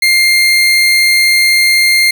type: tone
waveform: 30% pulse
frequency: 2112 Hz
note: C7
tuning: 16 cents sharp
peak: -4 dBFS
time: 0.02-2.11 s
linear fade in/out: 5 ms
effects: 7-bit